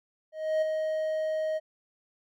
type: tone with ADSR envelope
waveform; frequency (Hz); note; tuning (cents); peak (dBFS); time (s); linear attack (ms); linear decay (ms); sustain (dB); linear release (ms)
triangle; 627; D#5; +13; -20; 0.32-1.6; 300; 10; -5; 33
effects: none